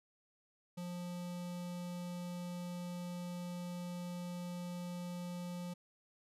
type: tone with notch filter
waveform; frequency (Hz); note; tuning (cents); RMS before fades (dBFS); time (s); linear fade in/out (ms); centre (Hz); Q
square; 176.6; F3; +20; -43; 0.77-5.74; 10; 1700; 1.8
effects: resampled to 32000 Hz